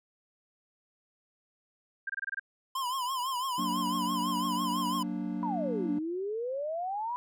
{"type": "tone bursts", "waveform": "sine", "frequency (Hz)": 1590, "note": "G6", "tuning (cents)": 24, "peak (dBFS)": -31, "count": 7, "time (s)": [2.07, 2.396], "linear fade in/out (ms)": 5, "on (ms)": 26, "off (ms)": 24}
{"type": "tone with vibrato", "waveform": "square", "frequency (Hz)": 1026, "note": "C6", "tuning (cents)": -34, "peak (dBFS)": -31, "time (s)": [2.75, 5.03], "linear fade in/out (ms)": 5, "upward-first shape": "triangle", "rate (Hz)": 6, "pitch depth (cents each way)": 120}
{"type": "chord", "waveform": "triangle", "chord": "Gb augmented", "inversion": "none", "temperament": "equal", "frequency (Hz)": [185, 233.1, 293.7], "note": ["Gb3", "Bb3", "D4"], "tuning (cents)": [0, 0, 0], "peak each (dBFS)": -34, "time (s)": [3.58, 5.99], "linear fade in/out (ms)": 5}
{"type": "exponential two-way sweep", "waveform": "sine", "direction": "down then up", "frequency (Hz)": [1000, 285.2, 1000], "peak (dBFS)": -31, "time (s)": [5.43, 7.16], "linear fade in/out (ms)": 0, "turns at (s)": 5.92}
{"effects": []}